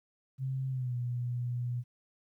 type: tone with pitch glide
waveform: sine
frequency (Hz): 132.4 to 122.11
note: C3 to B2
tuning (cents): +21 to -19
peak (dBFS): -31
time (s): 0.38-1.84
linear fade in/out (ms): 50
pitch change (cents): -140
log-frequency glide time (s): 0.69-0.95
effects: 12-bit